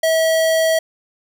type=tone; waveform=square; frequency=646 Hz; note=E5; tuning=35 cents flat; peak=-14 dBFS; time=0.03-0.79 s; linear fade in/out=5 ms; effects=none